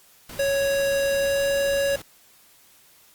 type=noise; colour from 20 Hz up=pink; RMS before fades=-39 dBFS; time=0.29-2.02 s; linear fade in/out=5 ms
type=tone with pitch glide; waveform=square; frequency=554.4 to 557.6 Hz; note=C#5 to C#5; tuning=0 to +10 cents; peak=-21 dBFS; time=0.39-1.96 s; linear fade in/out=5 ms; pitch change=+10 cents; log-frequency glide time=1.15-1.42 s
effects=white hiss -55 dBFS RMS until 3.14 s + Opus 48 kbps